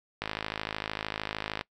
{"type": "click train", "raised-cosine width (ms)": 0.3, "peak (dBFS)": -15, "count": 75, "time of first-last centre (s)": [0.22, 1.611], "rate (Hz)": 53.2, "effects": ["noise-tail reverb RT60 0.1 s tail -22 dB re dry"]}